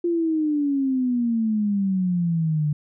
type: exponential sweep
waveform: sine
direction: down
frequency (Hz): 348.7 to 146.83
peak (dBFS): -19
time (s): 0.04-2.73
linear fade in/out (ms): 5
effects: none